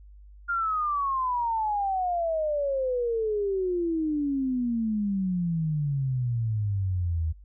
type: exponential sweep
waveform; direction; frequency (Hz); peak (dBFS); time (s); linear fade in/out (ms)
sine; down; 1414 to 77.78; -24; 0.48-7.33; 20
effects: added 50 Hz sine -46 dBFS peak until 7.44 s